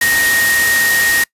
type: tone in noise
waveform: sine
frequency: 1864.7 Hz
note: A#6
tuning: in tune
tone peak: -12 dBFS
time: 0.01-1.24 s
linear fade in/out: 5 ms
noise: white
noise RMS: -17 dBFS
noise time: 0.01-1.24 s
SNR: +2 dB
effects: noise-tail reverb RT60 0.1 s tail -24 dB re dry + resampled to 32000 Hz